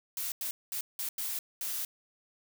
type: noise bursts at uneven times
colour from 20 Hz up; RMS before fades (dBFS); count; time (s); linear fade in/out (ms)
blue; -35; 6; 0.17-0.32 / 0.41-0.51 / 0.72-0.81 / 0.99-1.09 / 1.18-1.39 / 1.61-1.85; 2
effects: none